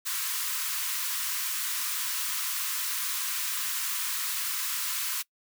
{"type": "high-pass noise", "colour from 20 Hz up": "white", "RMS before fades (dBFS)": -31, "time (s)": [0.05, 5.23], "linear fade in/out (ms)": 20, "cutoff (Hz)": 960, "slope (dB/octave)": 96, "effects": ["noise-tail reverb RT60 0.1 s tail -23 dB re dry"]}